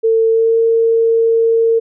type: tone with pitch glide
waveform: sine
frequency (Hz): 450 to 455.8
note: A4 to A#4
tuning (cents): +39 to -39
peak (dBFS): -9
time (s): 0.03-1.8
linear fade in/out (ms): 20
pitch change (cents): +22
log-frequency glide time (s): 0.3-0.58
effects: none